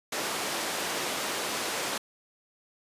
pink band-pass noise, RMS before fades -32 dBFS, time 0.12-1.98 s, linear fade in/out 5 ms, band 360 to 11000 Hz, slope 12 dB/octave, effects resampled to 32000 Hz

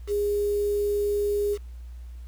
sine tone with quantisation, 410.5 Hz, G#4, 20 cents flat, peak -22 dBFS, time 0.07-1.58 s, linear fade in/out 50 ms, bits 7, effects added 60 Hz sine -37 dBFS peak until 2.27 s + pink hiss -62 dBFS RMS until 2.27 s

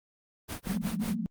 pink noise with tremolo, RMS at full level -36 dBFS, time 0.48-1.17 s, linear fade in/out 20 ms, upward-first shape sine, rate 5.5 Hz, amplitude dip 100%
clicks, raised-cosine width 1 ms, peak -30 dBFS, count 2, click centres 0.522 / 0.772 s
white band-pass noise, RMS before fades -32 dBFS, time 0.67-1.26 s, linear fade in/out 0 ms, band 170 to 230 Hz, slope 96 dB/octave
effects Opus 32 kbps

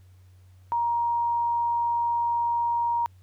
sine tone, 942 Hz, A#5, 18 cents sharp, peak -22 dBFS, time 0.72-3.06 s, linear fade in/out 0 ms, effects added 92 Hz sine -50 dBFS peak until 3.22 s + pink hiss -67 dBFS RMS until 3.22 s

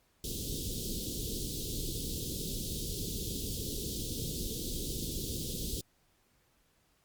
pink band-stop noise, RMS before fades -37 dBFS, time 0.24-5.81 s, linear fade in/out 2 ms, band 470 to 3300 Hz, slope 48 dB/octave, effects pink hiss -71 dBFS RMS until 7.04 s + Opus 48 kbps

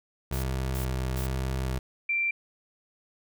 25% pulse tone with vibrato, 64.8 Hz, C2, 16 cents flat, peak -24 dBFS, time 0.31-1.79 s, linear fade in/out 5 ms, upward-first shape square, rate 1.1 Hz, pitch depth 13 cents each way
blue noise bursts, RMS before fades -40 dBFS, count 3, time 0.33-1.264 s, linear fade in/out 2 ms, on 98 ms, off 320 ms
sine tone, 2356 Hz, D7, 5 cents sharp, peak -24 dBFS, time 2.09-2.31 s, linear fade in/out 5 ms
effects none

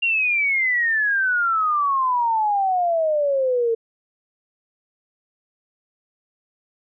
sine exponential sweep, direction down, 2794 to 449.9 Hz, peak -17 dBFS, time 0.02-3.75 s, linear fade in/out 10 ms, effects none

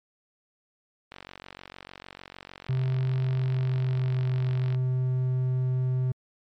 click train, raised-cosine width 0.3 ms, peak -25 dBFS, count 170, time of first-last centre 1.12-4.747 s, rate 46.6 Hz
triangle tone with pitch glide, 130 to 128.21 Hz, C3 to C3, -11 to -35 cents, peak -21 dBFS, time 2.69-6.12 s, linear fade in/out 5 ms, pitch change -24 cents, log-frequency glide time 3.34-4.44 s
effects MP3 64 kbps

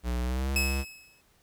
square tone with pitch glide, 60.7 to 68.13 Hz, B1 to C#2, -29 to -29 cents, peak -28 dBFS, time 0.03-0.85 s, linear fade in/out 50 ms, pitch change +200 cents, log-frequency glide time 0.21-0.53 s
sawtooth tone with exponential decay, 2581 Hz, E7, 37 cents flat, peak -20 dBFS, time 0.56-1.21 s, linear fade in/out 2 ms, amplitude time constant 140 ms
effects pink hiss -65 dBFS RMS until 1.42 s

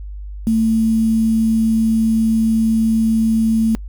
sine tone with quantisation, 223.1 Hz, A3, 24 cents sharp, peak -12 dBFS, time 0.47-3.75 s, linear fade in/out 0 ms, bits 6, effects noise-tail reverb RT60 0.1 s tail -26 dB re dry + added 50 Hz sine -27 dBFS peak until 3.88 s

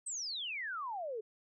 sine exponential sweep, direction down, 8480 to 415.3 Hz, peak -37 dBFS, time 0.06-1.21 s, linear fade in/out 10 ms, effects none

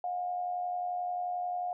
sine tone with amplitude modulation, 717 Hz, F5, 45 cents sharp, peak -29 dBFS, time 0.04-1.73 s, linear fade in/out 2 ms, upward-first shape sine, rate 91.3 Hz, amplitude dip 45%, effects none

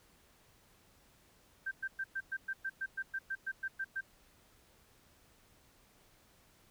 sine tone bursts, 1568 Hz, G6, in tune, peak -34 dBFS, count 15, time 1.66-4.01 s, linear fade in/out 10 ms, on 54 ms, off 110 ms, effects pink hiss -66 dBFS RMS until 6.7 s

